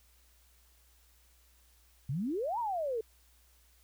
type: exponential two-way sweep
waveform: sine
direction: up then down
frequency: 121.7 to 987.8 to 430.1 Hz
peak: -31 dBFS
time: 2.09-3.01 s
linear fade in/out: 5 ms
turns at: 2.59 s
effects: added 60 Hz sine -64 dBFS peak until 3.83 s + white hiss -67 dBFS RMS until 3.83 s